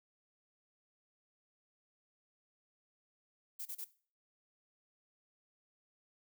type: noise bursts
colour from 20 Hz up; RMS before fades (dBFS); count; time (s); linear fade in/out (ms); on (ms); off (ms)
violet; -43; 3; 3.59-3.847; 10; 65; 31
effects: noise-tail reverb RT60 0.4 s tail -17 dB re dry